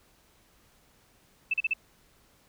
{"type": "tone bursts", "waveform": "sine", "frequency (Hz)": 2637, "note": "E7", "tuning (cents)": 0, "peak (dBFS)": -23, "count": 4, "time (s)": [1.51, 1.736], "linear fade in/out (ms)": 5, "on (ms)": 28, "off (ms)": 38, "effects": ["pink hiss -63 dBFS RMS until 2.48 s"]}